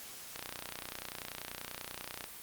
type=click train; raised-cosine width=0.2 ms; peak=-22 dBFS; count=58; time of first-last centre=0.36-2.241 s; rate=30.3 Hz; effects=white hiss -48 dBFS RMS until 2.42 s + Opus 48 kbps

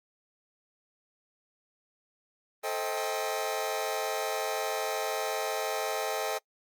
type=chord; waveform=sawtooth; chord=A half-diminished seventh; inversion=none; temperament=just; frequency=440 / 528 / 633.6 / 792 Hz; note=A4 / C5 / Eb5 / G5; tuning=0 / +16 / +31 / +18 cents; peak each=-31 / -33 / -31 / -31 dBFS; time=2.63-6.39 s; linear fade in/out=20 ms; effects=noise-tail reverb RT60 0.1 s tail -24 dB re dry + Opus 32 kbps

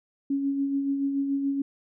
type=tone with tremolo; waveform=sine; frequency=277.2 Hz; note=C#4; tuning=in tune; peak=-22 dBFS; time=0.3-1.62 s; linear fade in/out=5 ms; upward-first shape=sine; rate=7 Hz; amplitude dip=40%; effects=none

